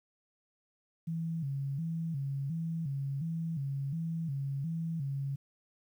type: tone with vibrato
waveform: sine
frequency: 150.8 Hz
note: D3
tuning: 46 cents sharp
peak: -32 dBFS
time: 1.07-5.36 s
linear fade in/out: 10 ms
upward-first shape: square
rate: 1.4 Hz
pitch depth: 150 cents each way
effects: 11-bit